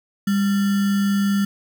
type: tone with sample-and-hold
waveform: sine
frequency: 200 Hz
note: G3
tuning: 35 cents sharp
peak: -16 dBFS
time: 0.27-1.45 s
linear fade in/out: 5 ms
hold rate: 1575 Hz
effects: none